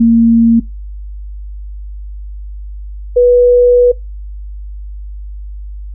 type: tone pair in turn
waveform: sine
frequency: 230.1 / 489.7 Hz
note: A#3 / B4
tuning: -22 / -15 cents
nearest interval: octave + minor second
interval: 1307 cents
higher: second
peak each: -4 dBFS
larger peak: neither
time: 0-0.6 / 3.16-3.92 s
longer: second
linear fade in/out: 10 ms
effects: noise-tail reverb RT60 0.2 s tail -22 dB re dry + added 50 Hz sine -23 dBFS peak until 5.94 s